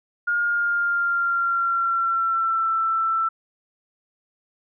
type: tone with pitch glide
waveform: sine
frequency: 1420 to 1332.6 Hz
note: F6 to E6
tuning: +28 to +18 cents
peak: -19 dBFS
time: 0.27-3.29 s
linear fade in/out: 10 ms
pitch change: -110 cents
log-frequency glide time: 0.39-2.72 s
effects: none